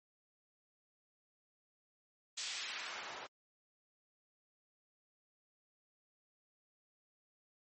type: noise with band-pass filter sweep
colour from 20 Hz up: white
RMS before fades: -44 dBFS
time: 2.37-3.27 s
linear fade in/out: 10 ms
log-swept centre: 4600 to 690 Hz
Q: 0.92
effects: MP3 32 kbps